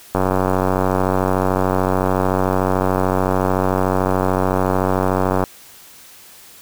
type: click train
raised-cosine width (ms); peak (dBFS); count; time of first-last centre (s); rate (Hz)
1; -3; 496; 0.15-5.438; 93.6
effects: white hiss -43 dBFS RMS until 6.61 s